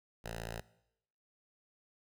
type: tone with notch filter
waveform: 5% pulse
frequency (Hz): 56.4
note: A1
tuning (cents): +44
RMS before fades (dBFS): -43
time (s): 0.24-0.61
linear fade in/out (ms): 10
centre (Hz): 290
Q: 0.93
effects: noise-tail reverb RT60 0.8 s tail -20 dB re dry